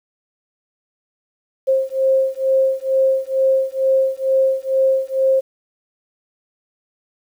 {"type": "beating tone pair", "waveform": "sine", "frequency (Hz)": [530, 532.2], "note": ["C5", "C5"], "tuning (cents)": [22, 29], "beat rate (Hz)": 2.2, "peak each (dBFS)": -17, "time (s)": [1.67, 5.41], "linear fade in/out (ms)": 20, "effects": ["8-bit"]}